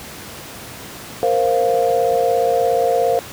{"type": "chord", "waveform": "sine", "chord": "Bb suspended second", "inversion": "none", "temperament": "equal", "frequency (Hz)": [466.2, 523.3, 698.5], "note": ["Bb4", "C5", "F5"], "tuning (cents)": [0, 0, 0], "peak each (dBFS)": -18, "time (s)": [1.23, 3.19], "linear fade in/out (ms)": 0, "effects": ["pink hiss -34 dBFS RMS until 3.32 s", "high-pass 80 Hz 12 dB/octave"]}